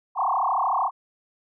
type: tone with frequency modulation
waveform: sine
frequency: 930 Hz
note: A#5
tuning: 4 cents flat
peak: -20 dBFS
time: 0.15-0.91 s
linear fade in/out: 50 ms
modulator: 33.3 Hz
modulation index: 6
effects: none